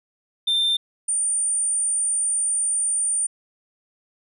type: tone pair in turn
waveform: sine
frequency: 3585 / 9044 Hz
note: A7 / C#9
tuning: +32 / +34 cents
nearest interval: octave + major third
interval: 1602 cents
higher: second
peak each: -15 / -18 dBFS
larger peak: first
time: 0.47-0.77 / 1.08-3.27 s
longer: second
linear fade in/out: 10 ms
effects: tanh soft clip ceiling -17 dBFS